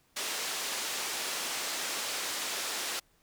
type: band-pass noise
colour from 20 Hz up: white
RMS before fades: -35 dBFS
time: 0.16-3 s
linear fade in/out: 10 ms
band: 320 to 7200 Hz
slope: 12 dB/octave
effects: pink hiss -68 dBFS RMS until 3.22 s